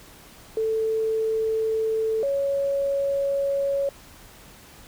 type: tone pair in turn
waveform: sine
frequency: 442.3 / 556.2 Hz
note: A4 / C#5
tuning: +9 / +6 cents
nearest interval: major third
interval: 397 cents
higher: second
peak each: -21 dBFS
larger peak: neither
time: 0.57-2.23 / 2.23-3.89 s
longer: neither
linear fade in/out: 2 ms
effects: pink hiss -48 dBFS RMS until 4.87 s